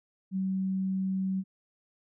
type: tone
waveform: sine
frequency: 190.1 Hz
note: F#3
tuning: 47 cents sharp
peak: -27 dBFS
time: 0.31-1.44 s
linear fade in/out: 50 ms
effects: none